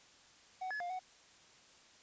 triangle tone with pitch steps, 747 / 1705 / 704 / 743 Hz, F#5 / G#6 / F5 / F#5, +16 / +45 / +14 / +7 cents, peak -36 dBFS, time 0.61-0.994 s, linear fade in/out 10 ms, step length 96 ms, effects white hiss -62 dBFS RMS until 2.02 s + resampled to 16000 Hz

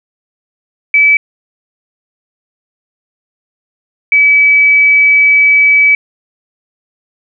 sine tone pair in turn, 2300 / 2290 Hz, D7 / D7, -37 / -44 cents, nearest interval unison, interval 7 cents, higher first, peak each -4 dBFS, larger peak neither, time 0.94-1.17 / 4.12-5.95 s, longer second, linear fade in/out 2 ms, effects none

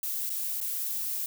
violet noise with dropouts, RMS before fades -32 dBFS, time 0.03-1.26 s, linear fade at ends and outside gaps 2 ms, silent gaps 0.295-0.301 / 0.604-0.612 s, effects none

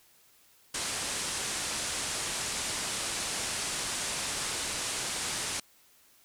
white low-pass noise, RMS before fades -34 dBFS, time 0.74-5.6 s, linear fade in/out 5 ms, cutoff 9900 Hz, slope 48 dB/octave, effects white hiss -62 dBFS RMS until 6.24 s

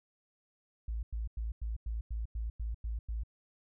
sine tone bursts, 55.6 Hz, A1, 19 cents sharp, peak -33 dBFS, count 10, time 0.88-3.235 s, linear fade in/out 5 ms, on 150 ms, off 95 ms, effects none

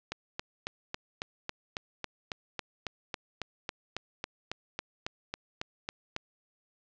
click train, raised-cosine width 0.2 ms, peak -16 dBFS, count 23, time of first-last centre 0.12-6.164 s, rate 3.64 Hz, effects low-pass 5000 Hz 12 dB/octave

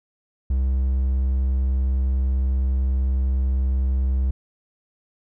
triangle tone, 65.41 Hz, C2, in tune, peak -16 dBFS, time 0.5-4.31 s, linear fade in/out 5 ms, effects none

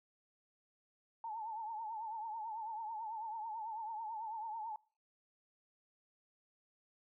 sine tone with vibrato, 883 Hz, A5, 6 cents sharp, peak -40 dBFS, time 1.24-4.76 s, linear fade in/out 2 ms, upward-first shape triangle, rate 9.1 Hz, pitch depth 100 cents each way, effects noise-tail reverb RT60 0.4 s tail -24 dB re dry

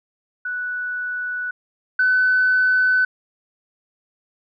sine tone pair in turn, 1480 / 1507.6 Hz, F#6 / F#6, 0 / +32 cents, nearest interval unison, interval 32 cents, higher second, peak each -23 / -13 dBFS, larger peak second, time 0.45-1.51 / 1.99-3.05 s, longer neither, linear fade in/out 5 ms, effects tanh soft clip ceiling -9 dBFS

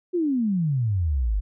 sine exponential sweep, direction down, 370 to 46.25 Hz, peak -20 dBFS, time 0.13-1.41 s, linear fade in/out 20 ms, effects none

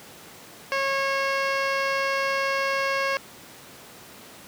15% pulse tone with low-pass filter, 546 Hz, C#5, 26 cents flat, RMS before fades -25 dBFS, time 0.72-3.17 s, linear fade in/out 0 ms, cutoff 3900 Hz, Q 1.7, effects pink hiss -45 dBFS RMS until 4.47 s + high-pass 150 Hz 12 dB/octave

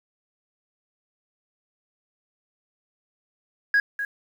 sine tone with echo, 1652 Hz, G#6, 10 cents flat, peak -14 dBFS, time 3.74-3.8 s, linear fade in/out 2 ms, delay 250 ms, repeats 1, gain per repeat -11 dB, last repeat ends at 4.05 s, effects tanh soft clip ceiling -14 dBFS + 8-bit

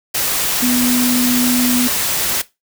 sine tone in noise, 246.9 Hz, B3, in tune, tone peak -14 dBFS, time 0.62-1.88 s, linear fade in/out 10 ms, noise white, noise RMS -18 dBFS, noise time 0.14-2.42 s, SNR +1 dB, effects noise-tail reverb RT60 0.2 s tail -17 dB re dry

